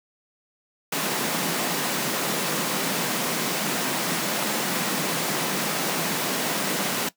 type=high-pass noise; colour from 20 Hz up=pink; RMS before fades=-26 dBFS; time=0.92-7.09 s; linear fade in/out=5 ms; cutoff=150 Hz; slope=48 dB/octave; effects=noise-tail reverb RT60 0.1 s tail -17 dB re dry